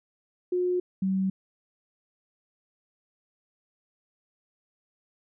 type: tone pair in turn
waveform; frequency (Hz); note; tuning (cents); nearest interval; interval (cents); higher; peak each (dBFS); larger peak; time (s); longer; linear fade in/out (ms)
sine; 360.1 / 190.76; F#4 / G3; -47 / -47; major seventh; 1100; first; -23 / -23; neither; 0.52-0.8 / 1.02-1.3; neither; 5
effects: none